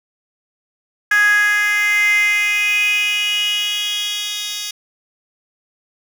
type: tone with high-pass filter sweep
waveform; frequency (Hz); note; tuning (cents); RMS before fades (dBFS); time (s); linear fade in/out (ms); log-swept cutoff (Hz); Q
10% pulse; 415.3; G#4; 0; -17; 1.11-4.71; 5; 1600 to 4000; 7.8
effects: none